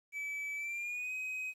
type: tone with pitch glide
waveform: triangle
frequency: 2300 to 2523 Hz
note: D7 to D#7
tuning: -37 to +23 cents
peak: -35 dBFS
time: 0.12-1.54 s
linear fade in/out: 50 ms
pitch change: +160 cents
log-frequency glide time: 0.56-1.13 s
effects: resampled to 32000 Hz + 11-bit